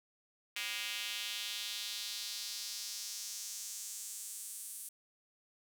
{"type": "tone with high-pass filter sweep", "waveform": "square", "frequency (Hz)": 110, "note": "A2", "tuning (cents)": 0, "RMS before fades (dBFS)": -42, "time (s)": [0.56, 4.89], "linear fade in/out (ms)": 5, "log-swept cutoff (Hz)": [2500, 9600], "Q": 2.1, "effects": []}